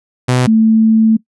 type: tone pair in turn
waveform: sawtooth / sine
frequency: 126 / 221.5 Hz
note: B2 / A3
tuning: +35 / +12 cents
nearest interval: minor seventh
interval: 977 cents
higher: second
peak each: -6 dBFS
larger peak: neither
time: 0.28-0.47 / 0.47-1.17 s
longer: second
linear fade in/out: 10 ms
effects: noise-tail reverb RT60 0.1 s tail -20 dB re dry + resampled to 24000 Hz

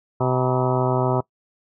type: harmonic tone with a mistuned harmonic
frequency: 127.7 Hz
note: C3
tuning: 42 cents flat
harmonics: 1 / 2 / 3 / 4 / 5 / 6 / 7 / 8 / 9 / 10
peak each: -22 / -28 / -24 / -30 / -26 / -30 / -30 / -29 / -34 / -33 dBFS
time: 0.2-1.21 s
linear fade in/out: 10 ms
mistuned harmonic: 8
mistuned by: -80 cents
effects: noise-tail reverb RT60 0.1 s tail -22 dB re dry

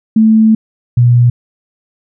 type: tone pair in turn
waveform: sine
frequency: 220 / 121.14 Hz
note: A3 / B2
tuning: 0 / -33 cents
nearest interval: minor seventh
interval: 1033 cents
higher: first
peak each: -4 dBFS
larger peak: neither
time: 0.16-0.55 / 0.97-1.3 s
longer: first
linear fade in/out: 5 ms
effects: none

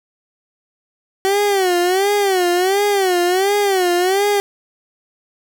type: tone with vibrato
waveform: 30% pulse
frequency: 379.7 Hz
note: F#4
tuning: 45 cents sharp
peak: -11 dBFS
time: 1.25-4.4 s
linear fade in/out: 0 ms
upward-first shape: sine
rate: 1.4 Hz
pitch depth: 140 cents each way
effects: none

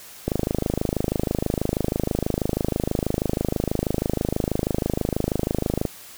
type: click train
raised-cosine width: 2 ms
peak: -8 dBFS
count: 147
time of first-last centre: 0.28-5.853 s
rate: 26.2 Hz
effects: white hiss -43 dBFS RMS until 6.17 s

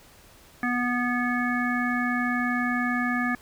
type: harmonic tone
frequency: 245 Hz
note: B3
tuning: 14 cents flat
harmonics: 1 / 3 / 5 / 7 / 9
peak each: -26 / -33 / -32 / -28 / -35 dBFS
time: 0.63-3.35 s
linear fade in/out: 2 ms
effects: pink hiss -53 dBFS RMS until 3.41 s

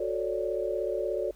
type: chord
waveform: sine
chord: D major seventh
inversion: first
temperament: just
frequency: 367.1 / 440.5 / 550.6 / 587.3 Hz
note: F#4 / A4 / C#5 / D5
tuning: -14 / +2 / -12 / 0 cents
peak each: -33 dBFS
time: 0-1.31 s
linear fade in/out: 5 ms
effects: added 50 Hz sine -51 dBFS peak until 1.35 s + pink hiss -61 dBFS RMS until 1.35 s

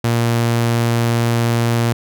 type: tone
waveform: sawtooth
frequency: 117.2 Hz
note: A#2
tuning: 10 cents sharp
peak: -10 dBFS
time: 0.04-1.93 s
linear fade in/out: 5 ms
effects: none

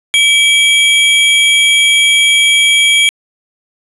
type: tone pair together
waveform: square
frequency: 2306 / 3258 Hz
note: D7 / G#7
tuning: -32 / -34 cents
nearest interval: tritone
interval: 598 cents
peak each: -10 dBFS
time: 0.14-3.09 s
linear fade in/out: 0 ms
effects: resampled to 24000 Hz + 7-bit

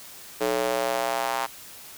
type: tone with high-pass filter sweep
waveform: square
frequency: 61.74 Hz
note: B1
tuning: in tune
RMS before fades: -26 dBFS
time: 0.4-1.47 s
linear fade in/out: 20 ms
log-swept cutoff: 430 to 890 Hz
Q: 2.6
effects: white hiss -44 dBFS RMS until 1.97 s

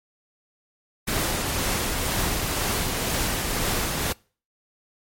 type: noise with tremolo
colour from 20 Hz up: pink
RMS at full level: -24 dBFS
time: 1.07-4.13 s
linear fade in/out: 10 ms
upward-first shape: triangle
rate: 2 Hz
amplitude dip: 30%
effects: noise-tail reverb RT60 0.4 s tail -25 dB re dry + MP3 64 kbps

